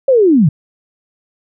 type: linear sweep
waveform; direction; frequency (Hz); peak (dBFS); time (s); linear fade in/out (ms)
sine; down; 556 to 129.8; -6; 0.08-0.49; 5
effects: none